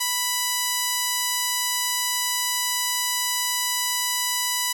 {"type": "tone", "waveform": "5% pulse", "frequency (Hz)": 987.8, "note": "B5", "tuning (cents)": 0, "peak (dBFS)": -10, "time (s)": [0, 4.73], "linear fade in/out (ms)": 10, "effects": []}